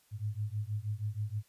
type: beating tone pair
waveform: sine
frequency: 102.5 / 108.8 Hz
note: G#2 / A2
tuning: -22 / -19 cents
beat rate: 6.3 Hz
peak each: -36 / -36 dBFS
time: 0.11-1.43 s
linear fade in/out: 50 ms
effects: white hiss -68 dBFS RMS until 1.48 s + resampled to 32000 Hz